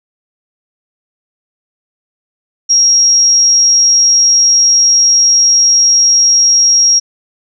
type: tone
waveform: sine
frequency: 5610 Hz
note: F8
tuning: 7 cents sharp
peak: -5 dBFS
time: 2.69-7 s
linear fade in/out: 20 ms
effects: none